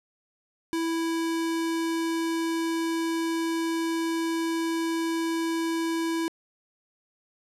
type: tone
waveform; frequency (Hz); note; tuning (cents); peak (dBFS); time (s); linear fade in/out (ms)
square; 329.6; E4; 0; -26; 0.73-6.28; 0
effects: low-pass 12000 Hz 12 dB/octave